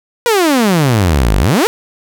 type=exponential two-way sweep; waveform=sawtooth; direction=down then up; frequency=493.9 to 46.25 to 493.9 Hz; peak=-5 dBFS; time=0.26-1.67 s; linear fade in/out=0 ms; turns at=1.37 s; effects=none